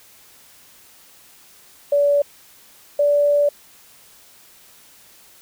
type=tone pair in turn; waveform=sine; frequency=574 / 580 Hz; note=D5 / D5; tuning=-40 / -22 cents; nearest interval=unison; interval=18 cents; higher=second; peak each=-13 dBFS; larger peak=neither; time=1.92-2.22 / 2.99-3.49 s; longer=second; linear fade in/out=5 ms; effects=white hiss -49 dBFS RMS until 5.41 s